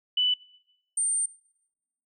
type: tone pair in turn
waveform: sine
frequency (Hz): 2985 / 8868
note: F#7 / C#9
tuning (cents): +15 / 0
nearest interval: octave + perfect fifth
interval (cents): 1885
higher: second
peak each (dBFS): -21 / -23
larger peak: first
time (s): 0.17-0.34 / 0.97-1.26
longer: second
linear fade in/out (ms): 5
effects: noise-tail reverb RT60 0.9 s tail -24 dB re dry

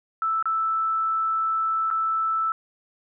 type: tone with dropouts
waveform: sine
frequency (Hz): 1318.5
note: E6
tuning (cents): 0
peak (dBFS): -21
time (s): 0.22-2.52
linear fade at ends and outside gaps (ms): 1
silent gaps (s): 0.426-0.456 / 1.903-1.911
effects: none

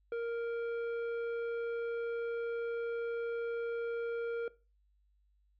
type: tone with tanh clipping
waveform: triangle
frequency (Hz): 466.3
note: A#4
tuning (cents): +1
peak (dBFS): -35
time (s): 0.12-4.48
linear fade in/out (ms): 2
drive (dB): 13
effects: noise-tail reverb RT60 0.3 s tail -19 dB re dry + added 50 Hz sine -68 dBFS peak until 5.59 s

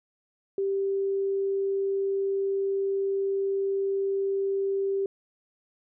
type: tone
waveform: sine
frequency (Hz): 392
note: G4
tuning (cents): 0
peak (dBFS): -24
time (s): 0.58-5.06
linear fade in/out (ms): 2
effects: none

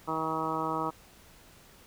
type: harmonic tone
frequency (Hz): 159.4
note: D#3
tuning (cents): +42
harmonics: 1 / 2 / 3 / 4 / 5 / 6 / 7 / 8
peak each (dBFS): -41 / -36 / -38 / -40 / -38 / -35 / -36 / -36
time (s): 0.07-0.91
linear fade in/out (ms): 20
effects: pink hiss -56 dBFS RMS until 1.86 s

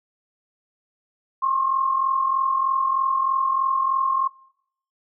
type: tone pair together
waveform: sine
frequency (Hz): 1065.5 / 1108.7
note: C6 / C#6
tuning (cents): +31 / 0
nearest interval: minor second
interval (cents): 69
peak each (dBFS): -19 / -26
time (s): 1.42-4.28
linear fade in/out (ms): 10
effects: noise-tail reverb RT60 0.7 s tail -23 dB re dry

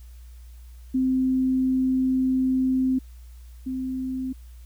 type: tone pair in turn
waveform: sine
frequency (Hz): 259.7 / 259.7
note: C4 / C4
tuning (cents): -13 / -13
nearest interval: unison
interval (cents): 0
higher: neither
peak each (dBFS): -19 / -26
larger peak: first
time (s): 0.94-2.99 / 3.66-4.33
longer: first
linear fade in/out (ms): 10
effects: added 60 Hz sine -41 dBFS peak until 4.65 s + white hiss -60 dBFS RMS until 4.65 s

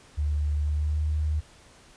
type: tone with pitch glide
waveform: sine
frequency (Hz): 74.1 to 76.4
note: D2 to D#2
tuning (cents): +16 to -31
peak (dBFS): -23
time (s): 0.17-1.41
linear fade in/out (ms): 20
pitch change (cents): +53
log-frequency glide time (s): 0.61-1.03
effects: pink hiss -54 dBFS RMS until 1.96 s + resampled to 22050 Hz

